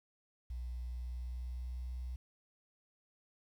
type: tone with pitch glide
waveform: sine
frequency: 60.6 to 62.16 Hz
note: B1 to B1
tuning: -32 to +12 cents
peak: -37 dBFS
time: 0.5-2.16 s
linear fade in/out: 5 ms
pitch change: +44 cents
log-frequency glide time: 0.8-1.89 s
effects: tanh soft clip ceiling -36 dBFS + 11-bit